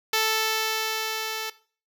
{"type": "tone with level ramp", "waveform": "5% pulse", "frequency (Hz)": 440, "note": "A4", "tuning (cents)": 0, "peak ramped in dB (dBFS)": [-9, -18], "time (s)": [0.13, 1.5], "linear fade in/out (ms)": 5, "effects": ["noise-tail reverb RT60 0.4 s tail -18 dB re dry"]}